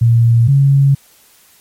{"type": "tone pair in turn", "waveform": "sine", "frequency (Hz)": [116.54, 138.59], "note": ["A#2", "C#3"], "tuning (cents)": [0, 0], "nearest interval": "minor third", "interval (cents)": 300, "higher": "second", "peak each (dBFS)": -6, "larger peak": "neither", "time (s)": [[0.01, 0.48], [0.48, 0.95]], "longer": "neither", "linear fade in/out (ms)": 10, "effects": ["white hiss -48 dBFS RMS until 1.6 s", "MP3 64 kbps"]}